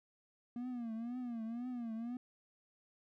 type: tone with vibrato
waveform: triangle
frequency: 236.8 Hz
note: A#3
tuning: 27 cents sharp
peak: -37 dBFS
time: 0.56-2.17 s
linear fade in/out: 2 ms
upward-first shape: triangle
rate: 2 Hz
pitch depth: 130 cents each way
effects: none